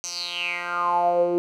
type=tone with band-pass filter sweep; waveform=10% pulse; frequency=175 Hz; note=F3; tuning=4 cents sharp; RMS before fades=-24 dBFS; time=0.04-1.38 s; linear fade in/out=0 ms; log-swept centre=6200 to 360 Hz; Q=7.1; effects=none